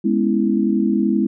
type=chord; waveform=sine; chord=C# minor seventh; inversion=second; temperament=equal; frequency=207.7 / 246.9 / 277.2 / 329.6 Hz; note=G#3 / B3 / C#4 / E4; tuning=0 / 0 / 0 / 0 cents; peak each=-18 / -21 / -24 / -20 dBFS; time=0.04-1.27 s; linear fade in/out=10 ms; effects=none